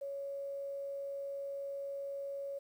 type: tone with quantisation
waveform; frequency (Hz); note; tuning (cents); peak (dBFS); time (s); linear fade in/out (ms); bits
sine; 557; C#5; +8; -38; 0.01-2.59; 10; 11
effects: none